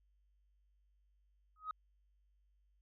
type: tone with exponential growth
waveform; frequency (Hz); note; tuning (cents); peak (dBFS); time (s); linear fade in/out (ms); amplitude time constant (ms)
sine; 1261; D#6; +23; -33; 1.56-1.71; 2; 32
effects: tanh soft clip ceiling -34 dBFS + added 50 Hz sine -70 dBFS peak until 2.81 s